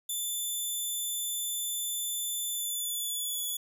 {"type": "tone with pitch glide", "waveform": "5% pulse", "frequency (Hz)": [3520, 3418], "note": ["A7", "G#7"], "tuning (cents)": [0, 49], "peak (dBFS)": -24, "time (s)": [0.09, 3.57], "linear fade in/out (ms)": 5, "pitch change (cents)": -51, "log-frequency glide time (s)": [2.5, 3.41], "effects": []}